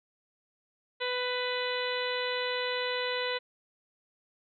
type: harmonic tone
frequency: 497.5 Hz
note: B4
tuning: 13 cents sharp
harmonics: 1 / 2 / 3 / 4 / 5 / 6 / 7 / 8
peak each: -33 / -38 / -39 / -37 / -41 / -40 / -41 / -39 dBFS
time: 1-3.39 s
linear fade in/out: 20 ms
effects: none